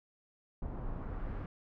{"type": "noise with low-pass filter sweep", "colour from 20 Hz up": "brown", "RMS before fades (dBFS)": -39, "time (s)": [0.62, 1.46], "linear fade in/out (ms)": 2, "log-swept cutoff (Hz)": [940, 1700], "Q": 1.3, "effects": []}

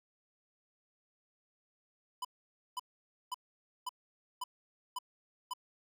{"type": "tone bursts", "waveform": "square", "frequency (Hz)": 1000, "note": "B5", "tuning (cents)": 21, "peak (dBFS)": -36, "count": 7, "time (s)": [2.22, 5.536], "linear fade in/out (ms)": 5, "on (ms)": 28, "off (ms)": 520, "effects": []}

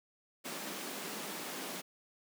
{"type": "high-pass noise", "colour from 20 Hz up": "pink", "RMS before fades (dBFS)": -42, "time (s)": [0.44, 1.82], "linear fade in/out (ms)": 20, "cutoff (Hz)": 180, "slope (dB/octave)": 48, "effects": []}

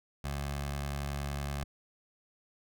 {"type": "tone with notch filter", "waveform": "15% pulse", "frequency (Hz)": 70.7, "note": "C#2", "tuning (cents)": 35, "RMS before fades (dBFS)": -36, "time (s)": [0.24, 1.64], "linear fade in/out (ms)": 5, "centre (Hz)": 270, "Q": 1.1, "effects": []}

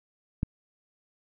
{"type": "click", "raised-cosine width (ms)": 5, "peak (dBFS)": -14, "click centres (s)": 0.431, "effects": []}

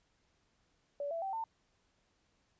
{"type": "tone with pitch steps", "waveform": "sine", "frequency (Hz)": [573, 665.9, 773.8, 899.1], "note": ["D5", "E5", "G5", "A5"], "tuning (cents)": [-43, 17, -23, 37], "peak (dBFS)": -35, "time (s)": [1, 1.44], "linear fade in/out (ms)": 2, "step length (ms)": 110, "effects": ["pink hiss -75 dBFS RMS until 2.59 s", "resampled to 16000 Hz"]}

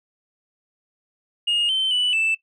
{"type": "tone with pitch steps", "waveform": "sine", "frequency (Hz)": [2852, 3089, 2970, 2645], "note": ["F7", "G7", "F#7", "E7"], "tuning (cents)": [36, -26, 6, 5], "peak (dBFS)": -16, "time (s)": [1.47, 2.35], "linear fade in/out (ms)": 10, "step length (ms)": 220, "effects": ["noise-tail reverb RT60 0.1 s tail -18 dB re dry", "tanh soft clip ceiling -16 dBFS"]}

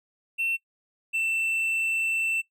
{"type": "tone pair in turn", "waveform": "triangle", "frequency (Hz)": [2700, 2675], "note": ["E7", "E7"], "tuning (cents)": [41, 25], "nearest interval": "unison", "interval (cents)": 16, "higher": "first", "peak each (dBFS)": [-23, -22], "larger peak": "second", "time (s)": [[0.38, 0.57], [1.13, 2.42]], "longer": "second", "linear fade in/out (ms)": 20, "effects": ["noise-tail reverb RT60 0.1 s tail -20 dB re dry"]}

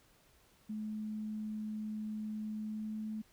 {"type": "tone with pitch glide", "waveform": "sine", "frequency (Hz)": [214.5, 216.6], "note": ["A3", "A3"], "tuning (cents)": [-44, -27], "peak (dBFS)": -37, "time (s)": [0.69, 3.22], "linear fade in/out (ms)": 10, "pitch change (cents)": 17, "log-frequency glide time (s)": [2.55, 3.11], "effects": ["pink hiss -67 dBFS RMS until 3.32 s"]}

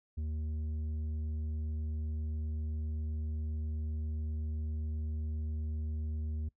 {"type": "tone with tanh clipping", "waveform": "sine", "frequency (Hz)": 77.3, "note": "D#2", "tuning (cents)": -11, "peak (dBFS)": -35, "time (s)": [0.17, 6.49], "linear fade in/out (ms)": 10, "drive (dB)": 7, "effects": ["noise-tail reverb RT60 0.1 s tail -21 dB re dry"]}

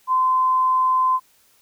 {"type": "tone", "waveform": "sine", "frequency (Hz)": 1030, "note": "C6", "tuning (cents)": -28, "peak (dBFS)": -15, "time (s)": [0.07, 1.2], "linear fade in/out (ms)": 50, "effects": ["white hiss -58 dBFS RMS until 1.61 s"]}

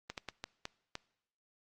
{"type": "slowing click train", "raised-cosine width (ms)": 0.2, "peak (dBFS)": -22, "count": 6, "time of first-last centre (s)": [0.1, 0.954], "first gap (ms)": 78, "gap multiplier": 1.4, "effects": ["noise-tail reverb RT60 0.8 s tail -22 dB re dry", "Opus 32 kbps"]}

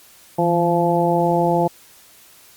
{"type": "harmonic tone with a mistuned harmonic", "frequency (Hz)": 172.4, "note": "F3", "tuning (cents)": -22, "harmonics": [1, 2, 3, 4, 5], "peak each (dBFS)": [-21, -21, -21, -21, -21], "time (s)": [0.38, 1.68], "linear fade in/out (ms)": 10, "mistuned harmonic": 1, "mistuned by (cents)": -54, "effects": ["white hiss -48 dBFS RMS until 2.56 s", "Opus 48 kbps"]}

